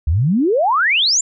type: exponential sweep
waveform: sine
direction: up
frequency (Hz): 68.2 to 7459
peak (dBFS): -12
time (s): 0.07-1.21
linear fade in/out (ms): 5
effects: none